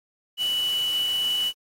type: tone in noise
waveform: sine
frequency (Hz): 2960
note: F#7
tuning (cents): 0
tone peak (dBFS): -22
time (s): 0.37-1.53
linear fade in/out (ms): 50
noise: white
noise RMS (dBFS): -38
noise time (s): 0.37-1.53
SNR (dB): +13
effects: AAC 48 kbps